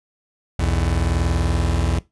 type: tone pair together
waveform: 35% pulse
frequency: 62.4 / 83.18 Hz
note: B1 / E2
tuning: +19 / +16 cents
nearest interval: perfect fourth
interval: 497 cents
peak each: -19 dBFS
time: 0.59-1.99 s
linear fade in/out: 5 ms
effects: noise-tail reverb RT60 0.2 s tail -19 dB re dry + resampled to 24000 Hz